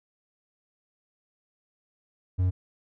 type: tone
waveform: triangle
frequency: 91.7 Hz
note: F#2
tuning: 15 cents flat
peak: -19 dBFS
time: 2.38-2.51 s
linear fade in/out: 20 ms
effects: none